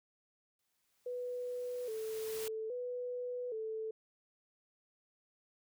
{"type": "noise with exponential growth", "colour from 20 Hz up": "white", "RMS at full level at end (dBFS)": -44, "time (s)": [0.59, 2.48], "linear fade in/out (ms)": 2, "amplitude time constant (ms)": 410}
{"type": "tone with vibrato", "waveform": "sine", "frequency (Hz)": 466.2, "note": "A#4", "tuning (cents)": 0, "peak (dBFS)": -37, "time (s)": [1.06, 3.91], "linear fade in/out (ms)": 5, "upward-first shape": "square", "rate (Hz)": 0.61, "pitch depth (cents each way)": 100}
{"effects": []}